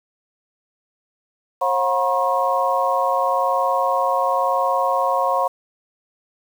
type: harmonic tone with a mistuned harmonic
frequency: 180 Hz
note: F#3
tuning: 47 cents flat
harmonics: 3 / 4 / 5 / 6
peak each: -22 / -22 / -22 / -22 dBFS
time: 1.61-5.48 s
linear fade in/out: 10 ms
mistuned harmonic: 5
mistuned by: +110 cents
effects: 7-bit